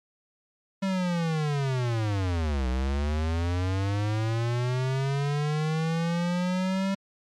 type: linear two-way sweep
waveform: square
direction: down then up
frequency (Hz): 196 to 61.74 to 196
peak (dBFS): -25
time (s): 0.82-6.95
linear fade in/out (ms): 10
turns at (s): 2.68
effects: low-pass 6000 Hz 12 dB/octave + MP3 96 kbps